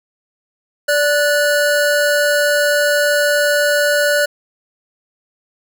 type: tone pair together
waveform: square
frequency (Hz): 583.4 / 1471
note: D5 / F#6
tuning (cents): -12 / -11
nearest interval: octave + major third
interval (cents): 1601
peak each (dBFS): -15 / -17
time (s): 0.88-4.26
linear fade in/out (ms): 10
effects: none